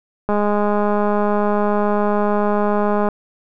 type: click train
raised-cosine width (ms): 1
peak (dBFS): -6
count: 580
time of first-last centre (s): 0.29-3.087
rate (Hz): 207
effects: none